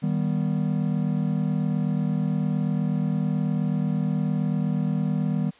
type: chord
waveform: triangle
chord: Eb augmented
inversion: none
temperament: just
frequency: 155.56 / 194.45 / 243.1 Hz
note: Eb3 / G3 / B3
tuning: 0 / -14 / -27 cents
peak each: -23 / -24 / -27 dBFS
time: 0.02-5.51 s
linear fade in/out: 20 ms
effects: white hiss -54 dBFS RMS until 5.59 s + resampled to 8000 Hz